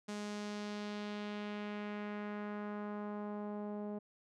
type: tone with low-pass filter sweep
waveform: sawtooth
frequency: 207.7 Hz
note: G#3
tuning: in tune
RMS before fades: -42 dBFS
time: 0.08-3.99 s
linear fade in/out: 10 ms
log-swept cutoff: 7400 to 650 Hz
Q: 1.3
effects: none